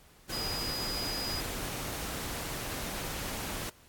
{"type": "tone in noise", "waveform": "sine", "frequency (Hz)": 4938, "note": "D#8", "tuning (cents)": -14, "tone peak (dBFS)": -35, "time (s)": [0.32, 1.41], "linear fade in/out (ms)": 10, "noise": "pink", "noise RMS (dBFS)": -37, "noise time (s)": [0.29, 3.7], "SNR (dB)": -1, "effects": ["pink hiss -59 dBFS RMS until 3.88 s", "AAC 64 kbps"]}